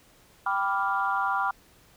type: chord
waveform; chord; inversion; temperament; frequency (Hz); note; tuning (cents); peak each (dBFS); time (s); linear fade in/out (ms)
sine; G dominant seventh; none; equal; 784 / 987.8 / 1174.7 / 1396.9; G5 / B5 / D6 / F6; 0 / 0 / 0 / 0; -29; 0.46-1.51; 5
effects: tanh soft clip ceiling -13 dBFS + pink hiss -58 dBFS RMS until 1.96 s